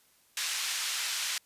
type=band-pass noise; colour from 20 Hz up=white; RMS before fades=-33 dBFS; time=0.37-1.38 s; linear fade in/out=2 ms; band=1600 to 6400 Hz; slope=12 dB/octave; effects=white hiss -65 dBFS RMS until 1.45 s + resampled to 32000 Hz